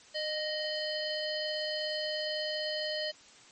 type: harmonic tone with a mistuned harmonic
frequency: 612 Hz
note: D#5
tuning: 29 cents flat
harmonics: 1 / 3 / 5 / 7 / 8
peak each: -35 / -40 / -39 / -38 / -41 dBFS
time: 0.14-3.12 s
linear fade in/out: 20 ms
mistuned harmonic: 3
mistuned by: +30 cents
effects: white hiss -56 dBFS RMS until 3.51 s + MP3 32 kbps